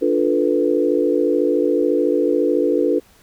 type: chord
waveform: sine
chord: B half-diminished seventh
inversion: first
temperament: equal with one note detuned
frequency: 293.7 / 351.9 / 440 / 493.9 Hz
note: D4 / F4 / A4 / B4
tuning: 0 / +13 / 0 / 0 cents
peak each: -20 dBFS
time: 0.01-3 s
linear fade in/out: 20 ms
effects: pink hiss -52 dBFS RMS until 3.22 s